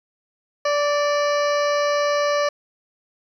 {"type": "harmonic tone with a mistuned harmonic", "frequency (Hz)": 582, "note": "D5", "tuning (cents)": -16, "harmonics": [1, 2, 3, 4, 5, 7, 8, 9, 10], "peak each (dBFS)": [-19, -24, -29, -33, -37, -36, -38, -37, -38], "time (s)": [0.65, 2.49], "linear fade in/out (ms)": 5, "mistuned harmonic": 3, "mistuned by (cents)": 25, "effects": ["9-bit"]}